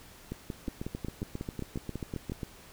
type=two click trains; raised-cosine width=3 ms; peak=-22 / -22 dBFS; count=12 / 14; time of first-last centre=0.32-2.32 / 0.68-2.432 s; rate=5.5 / 7.42 Hz; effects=pink hiss -53 dBFS RMS until 2.72 s